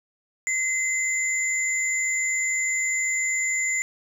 sine tone pair together, 2053 / 7112 Hz, C7 / A8, -33 / +18 cents, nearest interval octave + minor seventh, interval 2151 cents, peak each -24 / -26 dBFS, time 0.47-3.82 s, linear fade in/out 0 ms, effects 8-bit

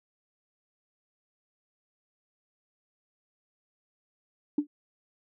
sine tone with exponential decay, 293.7 Hz, D4, in tune, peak -18 dBFS, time 4.58-4.67 s, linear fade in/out 5 ms, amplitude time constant 18 ms, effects tanh soft clip ceiling -15 dBFS

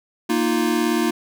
square chord, Bb suspended fourth, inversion none, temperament equal, 233.1 / 311.1 / 349.2 Hz, Bb3 / Eb4 / F4, 0 / 0 / 0 cents, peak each -23 dBFS, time 0.29-1.11 s, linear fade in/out 10 ms, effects none

